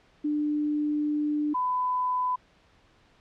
sine tone pair in turn, 298 / 1002.3 Hz, D4 / B5, +25 / +25 cents, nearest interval octave + major sixth, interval 2100 cents, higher second, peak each -24 dBFS, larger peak neither, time 0.24-1.54 / 1.54-2.36 s, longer first, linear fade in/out 10 ms, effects pink hiss -61 dBFS RMS until 3.2 s + low-pass 4000 Hz 12 dB/octave

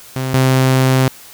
sawtooth tone pair in turn, 130.81 / 130.81 Hz, C3 / C3, 0 / 0 cents, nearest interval unison, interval 0 cents, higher neither, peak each -14 / -6 dBFS, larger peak second, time 0.16-0.34 / 0.34-1.08 s, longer second, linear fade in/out 2 ms, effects white hiss -39 dBFS RMS until 1.33 s

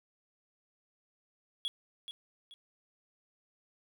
triangle tone with echo, 3349 Hz, G#7, 14 cents sharp, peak -30 dBFS, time 1.65-1.68 s, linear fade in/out 0 ms, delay 430 ms, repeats 2, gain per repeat -9 dB, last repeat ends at 2.54 s, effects none

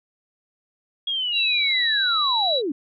sine linear sweep, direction down, 3322 to 260 Hz, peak -22 dBFS, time 1.07-2.72 s, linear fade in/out 5 ms
sine tone, 3913 Hz, B7, 17 cents flat, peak -20 dBFS, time 1.32-2.62 s, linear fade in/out 50 ms
effects none

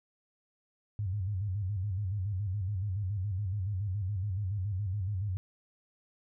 sine tone with vibrato, 98 Hz, G2, in tune, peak -30 dBFS, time 0.99-5.37 s, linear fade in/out 0 ms, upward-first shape square, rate 7.1 Hz, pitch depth 110 cents each way, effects none

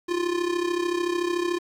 square tone with amplitude modulation, 349.5 Hz, F4, 1 cent sharp, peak -21 dBFS, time 0.08-1.59 s, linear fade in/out 20 ms, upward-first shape sine, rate 33.6 Hz, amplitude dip 70%, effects low-pass 7000 Hz 12 dB/octave + 8-bit

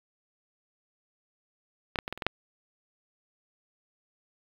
clicks, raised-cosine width 0.3 ms, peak -13 / -10 / -17 / -16 / -25 / -15 / -6 dBFS, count 7, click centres 1.958 / 1.988 / 2.079 / 2.126 / 2.176 / 2.222 / 2.266 s, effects low-pass 4000 Hz 12 dB/octave + 7-bit

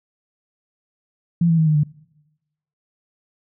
sine tone with pitch steps, 170 / 164.4 / 158.98 / 153.74 / 148.68 Hz, F3 / E3 / D#3 / D#3 / D3, -46 / -4 / +38 / -20 / +22 cents, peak -13 dBFS, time 1.41-1.835 s, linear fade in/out 5 ms, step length 85 ms, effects noise-tail reverb RT60 1.0 s tail -24 dB re dry

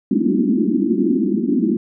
pink band-pass noise, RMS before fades -17 dBFS, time 0.11-1.77 s, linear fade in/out 5 ms, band 190 to 360 Hz, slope 96 dB/octave, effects none

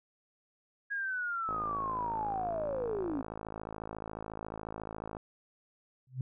sine linear sweep, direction down, 1655 to 253 Hz, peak -32 dBFS, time 0.9-3.22 s, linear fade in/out 20 ms
click train, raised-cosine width 1 ms, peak -26 dBFS, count 200, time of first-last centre 1.49-5.168 s, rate 54.1 Hz
sine tone with exponential growth, 128.8 Hz, C3, 27 cents flat, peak -28 dBFS, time 6.07-6.21 s, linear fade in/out 2 ms, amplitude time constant 30 ms
effects none

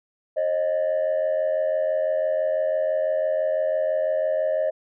sine tone pair together, 536.3 / 622.3 Hz, C5 / D#5, +43 / 0 cents, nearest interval minor third, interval 257 cents, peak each -23 / -20 dBFS, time 0.36-4.71 s, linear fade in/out 20 ms, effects tanh soft clip ceiling -17 dBFS

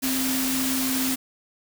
sine tone in noise, 261.6 Hz, C4, in tune, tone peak -25 dBFS, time 0.02-1.16 s, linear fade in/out 20 ms, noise white, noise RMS -27 dBFS, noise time 0.02-1.16 s, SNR -1 dB, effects none

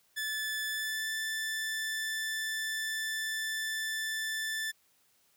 sawtooth tone with pitch glide, 1739 to 1761.2 Hz, A6 to A6, -21 to +1 cents, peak -29 dBFS, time 0.16-4.72 s, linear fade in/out 20 ms, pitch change +22 cents, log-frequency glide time 0.67-1.09 s, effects white hiss -69 dBFS RMS until 5.36 s + high-pass 60 Hz 12 dB/octave

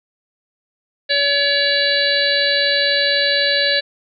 harmonic tone, 568 Hz, C#5, 42 cents sharp, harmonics 1 / 3 / 4 / 5 / 6 / 7 / 8, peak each -21 / -19 / -27 / -26 / -29 / -18 / -24 dBFS, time 1.09-3.81 s, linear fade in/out 20 ms, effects none

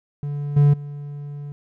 triangle tone with level steps, 144.6 Hz, D3, 27 cents flat, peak -22 / -9 / -28 dBFS, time 0.23-1.52 s, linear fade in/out 0 ms, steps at 0.56 / 0.73 s, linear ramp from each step 10 ms, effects none

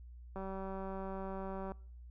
click train, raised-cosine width 1 ms, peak -30 dBFS, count 262, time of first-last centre 0.36-1.719 s, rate 192 Hz, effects noise-tail reverb RT60 0.6 s tail -24 dB re dry + added 60 Hz sine -49 dBFS peak until 2.1 s

